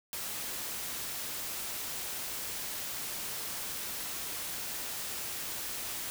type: noise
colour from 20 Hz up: white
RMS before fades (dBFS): -38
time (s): 0.13-6.1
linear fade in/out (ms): 0
effects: none